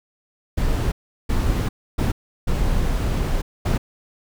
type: noise bursts at uneven times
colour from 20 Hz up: brown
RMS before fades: -20 dBFS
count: 5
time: 0.57-0.92 / 1.29-1.69 / 1.98-2.12 / 2.47-3.42 / 3.65-3.78 s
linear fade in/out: 10 ms
effects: none